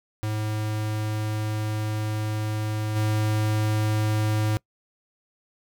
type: tone with level steps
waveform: square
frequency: 107.4 Hz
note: A2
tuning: 41 cents flat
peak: -26 / -22 dBFS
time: 0.23-4.57 s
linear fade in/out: 0 ms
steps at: 2.95 s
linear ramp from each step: 20 ms
effects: noise-tail reverb RT60 0.1 s tail -24 dB re dry